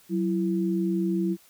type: tone pair together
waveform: sine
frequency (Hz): 187.1 / 334.1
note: F#3 / E4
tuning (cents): +20 / +23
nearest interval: minor seventh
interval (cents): 1003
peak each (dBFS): -25 / -26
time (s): 0.09-1.37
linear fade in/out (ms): 50
effects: white hiss -57 dBFS RMS until 1.49 s